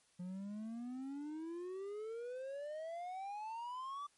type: exponential sweep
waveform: triangle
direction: up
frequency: 176.1 to 1174.7 Hz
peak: -40 dBFS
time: 0.19-4.07 s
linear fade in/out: 10 ms
effects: white hiss -72 dBFS RMS until 4.17 s + MP3 48 kbps